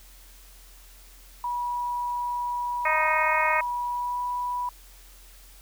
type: tone with pitch glide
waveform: sine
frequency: 971 to 982.3 Hz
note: B5 to B5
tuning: -30 to -10 cents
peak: -26 dBFS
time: 1.44-4.69 s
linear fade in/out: 2 ms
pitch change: +20 cents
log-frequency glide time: 3.89-4.22 s
type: harmonic tone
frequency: 311.1 Hz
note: D#4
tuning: in tune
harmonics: 2 / 3 / 4 / 5 / 6 / 7 / 8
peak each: -30 / -29 / -28 / -34 / -28 / -28 / -31 dBFS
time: 2.85-3.61 s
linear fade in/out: 5 ms
effects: added 43 Hz sine -49 dBFS peak until 5.61 s + white hiss -53 dBFS RMS until 5.61 s